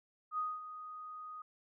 sine tone with ADSR envelope, 1245 Hz, D#6, 1 cent sharp, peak -32 dBFS, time 0.31-1.42 s, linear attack 70 ms, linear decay 220 ms, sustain -12 dB, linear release 4 ms, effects none

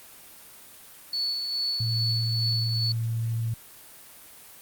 sine tone with tremolo, 4435 Hz, C#8, in tune, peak -24 dBFS, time 1.13-2.92 s, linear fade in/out 2 ms, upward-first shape sine, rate 2.4 Hz, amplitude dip 40%
sine tone, 114.2 Hz, A#2, 35 cents flat, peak -25 dBFS, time 1.8-3.54 s, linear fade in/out 5 ms
effects white hiss -48 dBFS RMS until 4.61 s + Opus 32 kbps

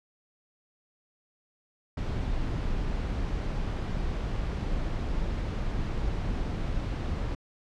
brown noise, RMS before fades -30 dBFS, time 1.97-7.35 s, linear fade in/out 5 ms, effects low-pass 5000 Hz 12 dB/octave

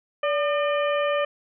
harmonic tone with a mistuned harmonic, 603 Hz, D5, 46 cents sharp, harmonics 1 / 2 / 3 / 4 / 5, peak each -22 / -28 / -32 / -34 / -36 dBFS, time 0.23-1.25 s, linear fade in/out 5 ms, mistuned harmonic 1, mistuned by -73 cents, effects none

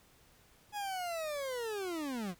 40% pulse linear sweep, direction down, 845 to 164.6 Hz, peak -35 dBFS, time 0.72-2.35 s, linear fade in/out 50 ms, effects pink hiss -64 dBFS RMS until 2.39 s

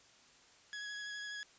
sawtooth tone with vibrato, 1672 Hz, G#6, 11 cents sharp, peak -38 dBFS, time 0.73-1.43 s, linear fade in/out 0 ms, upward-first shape sine, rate 12 Hz, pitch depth 12 cents each way, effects white hiss -63 dBFS RMS until 1.58 s + resampled to 16000 Hz

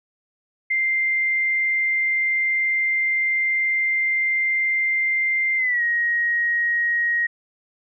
sine tone with pitch glide, 2093 to 1886.3 Hz, C7 to A#6, 0 to +20 cents, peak -18 dBFS, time 0.7-7.27 s, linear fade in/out 10 ms, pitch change -180 cents, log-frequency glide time 5.57-5.82 s, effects none

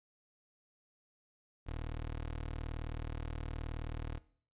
20% pulse tone, 38.97 Hz, D#1, 4 cents sharp, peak -34 dBFS, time 1.66-4.19 s, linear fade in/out 20 ms, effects noise-tail reverb RT60 0.5 s tail -18 dB re dry + resampled to 8000 Hz

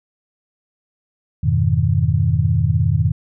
sine chord, F half-diminished seventh, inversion none, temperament equal, 87.31 / 103.83 / 123.47 / 155.56 Hz, F2 / Ab2 / Cb3 / Eb3, 0 / 0 / 0 / 0 cents, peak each -19 dBFS, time 1.43-3.12 s, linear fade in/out 10 ms, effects none

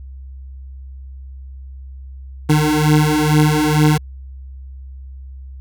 25% pulse beating tone pair, 150.8 / 153 Hz, D3 / D#3, +46 / -29 cents, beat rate 2.2 Hz, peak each -11 dBFS, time 2.49-3.98 s, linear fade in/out 10 ms, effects added 66 Hz sine -31 dBFS peak until 5.6 s

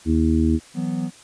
harmonic tone, 80 Hz, D#2, 49 cents sharp, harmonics 1 / 2 / 3 / 4 / 5, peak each -20 / -28 / -19 / -21 / -32 dBFS, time 0.05-0.6 s, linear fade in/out 50 ms
triangle chord, E suspended second, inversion none, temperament equal, 164.81 / 185 / 246.9 Hz, E3 / F#3 / B3, 0 / 0 / 0 cents, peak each -25 / -25 / -24 dBFS, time 0.74-1.11 s, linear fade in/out 50 ms
effects white hiss -47 dBFS RMS until 1.23 s + resampled to 22050 Hz

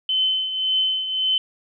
sine tone with tremolo, 3056 Hz, G7, 45 cents flat, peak -16 dBFS, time 0.09-1.38 s, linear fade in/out 2 ms, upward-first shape triangle, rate 1.8 Hz, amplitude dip 65%, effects none

